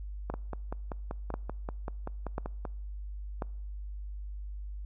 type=two click trains; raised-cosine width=1 ms; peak=-22 / -19 dBFS; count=13 / 4; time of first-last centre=0.34-2.652 / 0.3-3.422 s; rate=5.19 / 0.961 Hz; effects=noise-tail reverb RT60 0.8 s tail -25 dB re dry + added 50 Hz sine -37 dBFS peak until 4.85 s